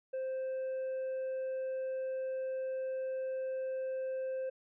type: tone with hard clipping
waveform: sine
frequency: 523.3 Hz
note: C5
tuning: in tune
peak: -35 dBFS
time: 0.13-4.5 s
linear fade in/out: 10 ms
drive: 2 dB
effects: resampled to 8000 Hz